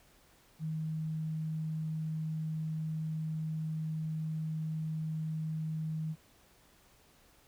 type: tone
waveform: sine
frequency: 157.6 Hz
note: D#3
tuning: 23 cents sharp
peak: -33 dBFS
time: 0.59-6.16 s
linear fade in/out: 50 ms
effects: pink hiss -64 dBFS RMS until 7.47 s